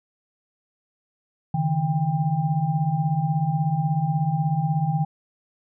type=tone cluster; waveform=sine; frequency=142.3 / 158.7 / 795 Hz; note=C#3 / D#3 / G5; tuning=+46 / +35 / +24 cents; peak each=-25 / -22 / -28 dBFS; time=1.54-5.05 s; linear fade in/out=5 ms; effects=none